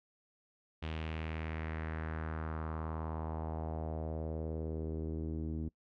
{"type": "tone with low-pass filter sweep", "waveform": "sawtooth", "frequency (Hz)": 79.4, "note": "D#2", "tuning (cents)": 36, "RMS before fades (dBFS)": -39, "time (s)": [0.82, 5.69], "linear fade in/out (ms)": 10, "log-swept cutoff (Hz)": [3100, 280], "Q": 2.6, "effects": ["noise-tail reverb RT60 0.1 s tail -23 dB re dry"]}